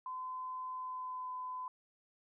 sine tone with pitch glide, 1022 to 1012.6 Hz, C6 to B5, -41 to +43 cents, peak -39 dBFS, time 0.06-1.68 s, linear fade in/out 2 ms, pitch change -16 cents, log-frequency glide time 0.7-1.31 s, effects none

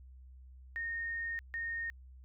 sine tone bursts at uneven times, 1844 Hz, A#6, 19 cents flat, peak -35 dBFS, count 2, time 0.76-1.39 / 1.54-1.9 s, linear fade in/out 0 ms, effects added 64 Hz sine -51 dBFS peak until 2.24 s

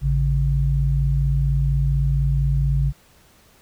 sine tone pair together, 55.06 / 139.3 Hz, A1 / C#3, +2 / +9 cents, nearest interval octave + major third, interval 1607 cents, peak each -19 dBFS, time 0.01-2.93 s, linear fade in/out 50 ms, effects pink hiss -54 dBFS RMS until 3.61 s

